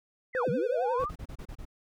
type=linear two-way sweep; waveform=sine; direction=down then up; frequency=2148 to 120.9 to 1275 Hz; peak=-29 dBFS; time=0.33-1.11 s; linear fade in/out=50 ms; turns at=0.49 s
type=tone with vibrato; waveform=triangle; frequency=496.7 Hz; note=B4; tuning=10 cents sharp; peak=-26 dBFS; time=0.35-1.04 s; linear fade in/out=0 ms; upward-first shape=triangle; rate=11 Hz; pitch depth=100 cents each way
type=noise bursts; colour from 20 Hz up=brown; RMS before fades=-40 dBFS; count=7; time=0.99-1.653 s; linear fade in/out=10 ms; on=69 ms; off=30 ms
effects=none